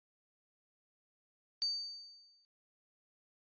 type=tone with exponential decay; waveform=sine; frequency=4605 Hz; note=D8; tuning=35 cents flat; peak=-29 dBFS; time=1.62-2.45 s; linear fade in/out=0 ms; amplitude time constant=180 ms; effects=noise-tail reverb RT60 0.1 s tail -20 dB re dry + resampled to 11025 Hz